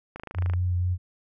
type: click train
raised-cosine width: 0.5 ms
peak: -22 dBFS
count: 11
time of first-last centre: 0.16-0.536 s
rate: 26.6 Hz
type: tone with vibrato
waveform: sine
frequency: 89.5 Hz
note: F2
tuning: 43 cents sharp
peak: -22 dBFS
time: 0.34-0.98 s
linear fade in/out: 50 ms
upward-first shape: sine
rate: 4.1 Hz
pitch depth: 15 cents each way
effects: none

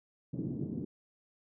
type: band-pass noise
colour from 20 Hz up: pink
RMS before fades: -37 dBFS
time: 0.33-0.85 s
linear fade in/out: 10 ms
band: 130 to 320 Hz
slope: 24 dB/octave
effects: none

